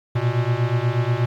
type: beating tone pair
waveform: square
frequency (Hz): 116.54 / 124.84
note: A#2 / B2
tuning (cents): 0 / +19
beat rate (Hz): 8.3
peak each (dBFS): -22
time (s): 0.15-1.26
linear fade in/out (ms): 10
effects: low-pass 3000 Hz 12 dB/octave + 9-bit